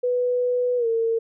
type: tone with pitch glide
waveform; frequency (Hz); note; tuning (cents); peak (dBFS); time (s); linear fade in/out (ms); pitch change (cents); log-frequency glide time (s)
sine; 493.9 to 455.5; B4 to A#4; 0 to -40; -19; 0.03-1.19; 10; -140; 0.77-0.87
effects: none